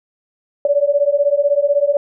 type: beating tone pair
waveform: sine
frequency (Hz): 565 / 581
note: C#5 / D5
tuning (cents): +33 / -19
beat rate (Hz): 16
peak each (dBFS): -15 / -15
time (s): 0.65-1.97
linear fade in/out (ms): 2
effects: none